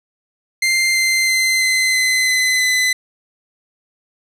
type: tone with pitch steps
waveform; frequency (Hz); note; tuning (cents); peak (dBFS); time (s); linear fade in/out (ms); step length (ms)
sawtooth; 2093 / 2080 / 2067 / 2053 / 2040 / 2028 / 2015; C7 / C7 / C7 / C7 / C7 / B6 / B6; 0 / -11 / -22 / -33 / -44 / +45 / +34; -10; 0.62-2.93; 5; 330
effects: low-pass 11000 Hz 12 dB/octave